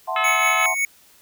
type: chord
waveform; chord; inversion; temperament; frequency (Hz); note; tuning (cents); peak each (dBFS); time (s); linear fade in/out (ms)
sine; F# half-diminished seventh; third; equal; 659.3 / 740 / 880 / 1046.5; E5 / F#5 / A5 / C6; 0 / 0 / 0 / 0; -29 / -27 / -30 / -27; 0.07-0.75; 20
type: harmonic tone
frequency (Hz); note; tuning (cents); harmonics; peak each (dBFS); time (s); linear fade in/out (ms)
430; A4; -40; 3 / 4 / 5 / 6 / 7 / 8 / 9; -22 / -29 / -26 / -28 / -32 / -37 / -38; 0.16-0.66; 2
type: tone with tremolo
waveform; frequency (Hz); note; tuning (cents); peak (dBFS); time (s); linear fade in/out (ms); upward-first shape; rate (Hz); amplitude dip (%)
square; 2222; C#7; +4; -18; 0.24-0.85; 2; triangle; 5.4; 55
effects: white hiss -53 dBFS RMS until 1.21 s